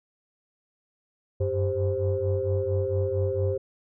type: tone cluster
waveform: sine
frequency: 93.2 / 97.6 / 394.3 / 524 Hz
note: F#2 / G2 / G4 / C5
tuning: +13 / -7 / +10 / +2 cents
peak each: -28 dBFS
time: 1.4-3.58 s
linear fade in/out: 10 ms
effects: tanh soft clip ceiling -15 dBFS